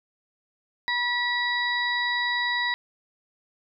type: harmonic tone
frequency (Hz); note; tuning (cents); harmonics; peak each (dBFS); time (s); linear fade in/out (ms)
970; B5; -31; 1 / 2 / 4 / 5; -30 / -25 / -30 / -39; 0.88-2.74; 0
effects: none